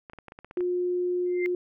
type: clicks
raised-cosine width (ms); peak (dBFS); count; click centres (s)
0.5; -28; 10; 0.098 / 0.134 / 0.187 / 0.283 / 0.321 / 0.389 / 0.446 / 0.511 / 0.573 / 0.607
type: tone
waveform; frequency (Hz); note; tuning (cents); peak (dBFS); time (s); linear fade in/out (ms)
sine; 357.7; F4; +41; -24; 0.57-1.55; 2
type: tone with exponential growth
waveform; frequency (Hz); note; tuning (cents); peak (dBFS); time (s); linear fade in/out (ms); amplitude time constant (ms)
sine; 2093; C7; 0; -26; 1.26-1.46; 0; 43
effects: none